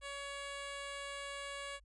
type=tone; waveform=10% pulse; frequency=562 Hz; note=C#5; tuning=24 cents sharp; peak=-34 dBFS; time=0.01-1.8 s; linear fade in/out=50 ms; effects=added 50 Hz sine -61 dBFS peak until 1.84 s + resampled to 24000 Hz